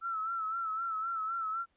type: tone with vibrato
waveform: sine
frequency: 1326 Hz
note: E6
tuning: 10 cents sharp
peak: -32 dBFS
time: 0.01-1.66 s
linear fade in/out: 50 ms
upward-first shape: sine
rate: 3.9 Hz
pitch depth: 59 cents each way
effects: pink hiss -75 dBFS RMS until 1.76 s + resampled to 8000 Hz